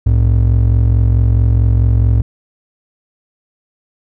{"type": "ring-modulated tone", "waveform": "triangle", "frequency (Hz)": 85.4, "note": "F2", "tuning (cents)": -38, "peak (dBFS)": -3, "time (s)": [0.06, 2.22], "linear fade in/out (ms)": 5, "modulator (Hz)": 22.3, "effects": []}